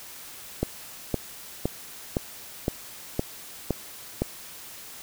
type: click train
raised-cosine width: 2 ms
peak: -10 dBFS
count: 8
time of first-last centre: 0.63-4.22 s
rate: 1.95 Hz
effects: white hiss -43 dBFS RMS until 5.02 s